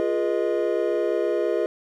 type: chord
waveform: triangle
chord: F half-diminished seventh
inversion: none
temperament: equal with one note detuned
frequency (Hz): 349.2 / 415.3 / 484 / 622.3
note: F4 / Ab4 / Cb5 / Eb5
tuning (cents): 0 / 0 / -35 / 0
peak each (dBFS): -24 / -24 / -25 / -25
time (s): 0-1.66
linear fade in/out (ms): 0
effects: none